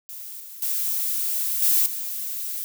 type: noise with level steps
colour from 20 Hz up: violet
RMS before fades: -37 / -40 / -25 / -19 / -30 dBFS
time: 0.09-2.64 s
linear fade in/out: 0 ms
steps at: 0.4 / 0.62 / 1.62 / 1.86 s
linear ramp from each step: 2 ms
effects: none